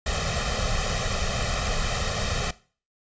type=noise with comb filter; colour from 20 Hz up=pink; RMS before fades=-26 dBFS; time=0.06-2.51 s; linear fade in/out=5 ms; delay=1.6 ms; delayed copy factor=+1; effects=noise-tail reverb RT60 0.4 s tail -19 dB re dry + resampled to 16000 Hz